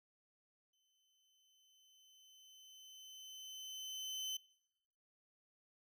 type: tone with exponential growth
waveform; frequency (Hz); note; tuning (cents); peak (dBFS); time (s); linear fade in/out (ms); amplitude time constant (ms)
30% pulse; 3052; G7; -47; -36; 0.73-4.37; 5; 790
effects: noise-tail reverb RT60 0.9 s tail -22 dB re dry